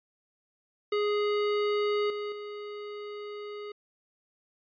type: tone with level steps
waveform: square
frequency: 415.3 Hz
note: G#4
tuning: in tune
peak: -26 / -33 / -38 dBFS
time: 0.92-3.72 s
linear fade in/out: 5 ms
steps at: 2.1 / 2.32 s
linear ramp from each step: 2 ms
effects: resampled to 11025 Hz